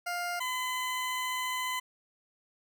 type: tone pair in turn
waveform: 20% pulse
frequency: 703 / 1014.3 Hz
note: F5 / B5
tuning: +11 / +46 cents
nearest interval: tritone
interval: 635 cents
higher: second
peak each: -27 / -26 dBFS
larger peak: second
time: 0.06-0.4 / 0.4-1.8 s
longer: second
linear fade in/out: 10 ms
effects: none